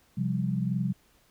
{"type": "chord", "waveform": "sine", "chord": "C suspended fourth", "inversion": "none", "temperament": "just", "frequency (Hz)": [130.81, 174.42, 196.22], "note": ["C3", "F3", "G3"], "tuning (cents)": [0, -2, 2], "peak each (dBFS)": -30, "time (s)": [0.17, 0.93], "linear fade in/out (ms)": 10, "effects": ["pink hiss -64 dBFS RMS until 1.3 s"]}